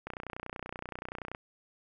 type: click train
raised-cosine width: 0.5 ms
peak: -23 dBFS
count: 40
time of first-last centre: 0.07-1.349 s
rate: 30.5 Hz
effects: none